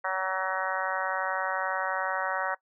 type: harmonic tone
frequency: 188.5 Hz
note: F#3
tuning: 32 cents sharp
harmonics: 3 / 4 / 5 / 6 / 7 / 8 / 9 / 10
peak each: -35 / -35 / -34 / -35 / -36 / -34 / -40 / -37 dBFS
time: 0.04-2.55 s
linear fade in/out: 10 ms
effects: noise-tail reverb RT60 0.1 s tail -20 dB re dry